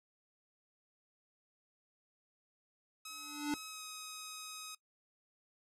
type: tone with pitch glide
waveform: 5% pulse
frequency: 1278 to 1263.3 Hz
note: D#6 to D#6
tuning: +46 to +26 cents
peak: -32 dBFS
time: 3.05-4.75 s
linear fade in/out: 5 ms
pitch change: -20 cents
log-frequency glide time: 3.68-3.83 s
type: tone with exponential growth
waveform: square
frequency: 293.7 Hz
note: D4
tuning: in tune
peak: -31 dBFS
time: 3.1-3.54 s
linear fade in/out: 1 ms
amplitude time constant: 94 ms
effects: noise-tail reverb RT60 0.1 s tail -20 dB re dry + low-pass 9000 Hz 12 dB/octave